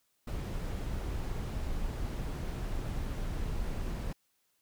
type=noise; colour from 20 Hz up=brown; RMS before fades=-35 dBFS; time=0.27-4.13 s; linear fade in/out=5 ms; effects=white hiss -75 dBFS RMS until 4.61 s